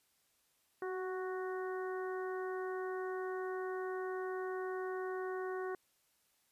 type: harmonic tone with a mistuned harmonic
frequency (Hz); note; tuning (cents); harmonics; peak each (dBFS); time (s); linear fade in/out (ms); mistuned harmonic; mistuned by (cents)
370; F#4; 0; 1 / 2 / 3 / 4 / 5; -38 / -47 / -47 / -49 / -52; 0.82-5.75; 2; 1; +21
effects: white hiss -75 dBFS RMS until 6.51 s + resampled to 32000 Hz